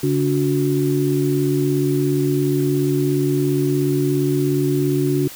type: tone cluster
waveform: sine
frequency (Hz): 141.2 / 288.5 / 365.6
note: C#3 / D4 / F#4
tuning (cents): +32 / -31 / -21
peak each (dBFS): -20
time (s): 0.03-5.28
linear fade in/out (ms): 5
effects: white hiss -37 dBFS RMS until 5.35 s